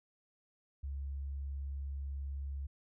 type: tone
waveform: sine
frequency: 69.3 Hz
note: C#2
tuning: in tune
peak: -37 dBFS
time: 0.83-2.67 s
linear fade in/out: 10 ms
effects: none